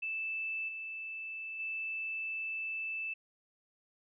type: tone with level steps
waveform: sine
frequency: 2637 Hz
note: E7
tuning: in tune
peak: -34 / -39 / -35 dBFS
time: 0.02-3.14 s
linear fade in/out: 10 ms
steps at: 0.68 / 1.59 s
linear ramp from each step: 10 ms
effects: none